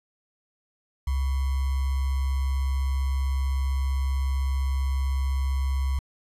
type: tone with sample-and-hold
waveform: sine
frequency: 67.2 Hz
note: C2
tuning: 47 cents sharp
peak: -22 dBFS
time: 1.07-5.99 s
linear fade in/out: 5 ms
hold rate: 1050 Hz
effects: resampled to 32000 Hz